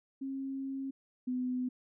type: tone pair in turn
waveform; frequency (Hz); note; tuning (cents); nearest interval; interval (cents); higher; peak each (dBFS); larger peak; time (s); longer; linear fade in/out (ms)
sine; 270 / 251.9; C#4 / B3; -45 / +34; minor second; 121; first; -35 / -31; second; 0.21-0.91 / 1.27-1.69; first; 10
effects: none